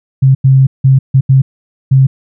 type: tone bursts at uneven times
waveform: sine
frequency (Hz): 133.5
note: C3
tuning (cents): +35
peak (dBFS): -3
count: 6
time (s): 0.22-0.35 / 0.44-0.67 / 0.84-0.99 / 1.14-1.21 / 1.29-1.42 / 1.91-2.07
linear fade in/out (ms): 10
effects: none